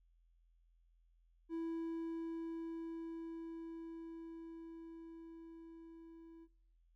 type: tone with level ramp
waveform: triangle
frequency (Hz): 329.6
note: E4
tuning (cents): 0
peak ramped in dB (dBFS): -36 to -53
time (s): 1.49-6.48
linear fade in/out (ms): 50
effects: noise-tail reverb RT60 0.7 s tail -25 dB re dry + added 42 Hz sine -68 dBFS peak until 6.95 s